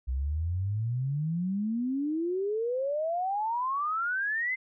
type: exponential sweep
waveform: sine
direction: up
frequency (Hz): 61.74 to 2093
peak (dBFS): -27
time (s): 0.07-4.56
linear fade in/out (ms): 20
effects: none